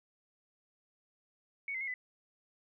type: tone with pitch steps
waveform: sine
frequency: 2226 / 2065 / 2166 / 2005 Hz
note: C#7 / C7 / C#7 / B6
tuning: +7 / -23 / -41 / +26 cents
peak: -35 dBFS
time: 1.68-1.94 s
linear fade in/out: 2 ms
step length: 65 ms
effects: none